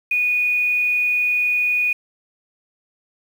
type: tone with quantisation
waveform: sine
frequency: 2467 Hz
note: D#7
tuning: 15 cents flat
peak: -16 dBFS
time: 0.11-1.93 s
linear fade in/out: 5 ms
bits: 7
effects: none